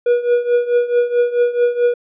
triangle tone with tremolo, 482.8 Hz, B4, 39 cents flat, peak -7 dBFS, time 0.06-1.94 s, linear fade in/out 5 ms, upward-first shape triangle, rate 4.6 Hz, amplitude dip 85%, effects resampled to 8000 Hz

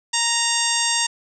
harmonic tone with a mistuned harmonic, 932.3 Hz, A#5, in tune, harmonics 1 / 2 / 3 / 4 / 5 / 6 / 7 / 8 / 9, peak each -27 / -27 / -27 / -27 / -27 / -27 / -27 / -27 / -27 dBFS, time 0.13-1.07 s, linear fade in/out 10 ms, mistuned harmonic 4, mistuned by -48 cents, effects none

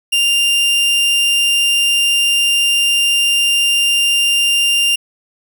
40% pulse tone, 2794 Hz, F7, in tune, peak -10 dBFS, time 0.12-4.96 s, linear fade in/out 10 ms, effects 8-bit

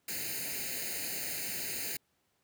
white noise with comb filter, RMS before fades -37 dBFS, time 0.08-1.97 s, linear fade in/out 5 ms, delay 0.44 ms, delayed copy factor +0.95, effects pink hiss -75 dBFS RMS until 2.43 s + high-pass 100 Hz 12 dB/octave

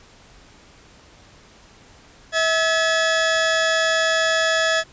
sawtooth tone pair together, 647.7 / 1701 Hz, E5 / G#6, -31 / +41 cents, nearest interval octave + perfect fourth, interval 1672 cents, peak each -16 dBFS, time 2.32-4.84 s, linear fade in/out 50 ms, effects pink hiss -49 dBFS RMS until 4.92 s + resampled to 16000 Hz

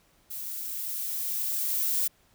violet noise with level ramp, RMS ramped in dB -37 to -26 dBFS, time 0.3-2.08 s, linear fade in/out 10 ms, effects pink hiss -64 dBFS RMS until 2.34 s

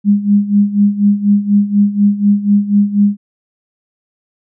sine tone with tremolo, 203.8 Hz, G#3, 32 cents flat, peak -5 dBFS, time 0.04-3.17 s, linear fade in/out 50 ms, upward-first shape sine, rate 4.1 Hz, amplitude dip 80%, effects none

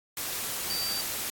sine tone in noise, 4646 Hz, D8, 20 cents flat, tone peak -30 dBFS, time 0.7-1.01 s, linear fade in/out 2 ms, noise white, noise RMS -33 dBFS, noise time 0.17-1.3 s, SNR 0 dB, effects AAC 64 kbps

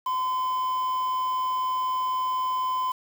triangle tone with quantisation, 1022 Hz, C6, 41 cents flat, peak -22 dBFS, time 0.06-2.92 s, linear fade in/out 5 ms, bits 7, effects none

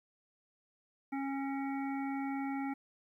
harmonic tone with a mistuned harmonic, 273.6 Hz, C#4, 23 cents flat, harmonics 1 / 3 / 5 / 7 / 8, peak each -35 / -41 / -49 / -51 / -49 dBFS, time 1.12-2.74 s, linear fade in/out 10 ms, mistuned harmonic 8, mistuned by +43 cents, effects 12-bit

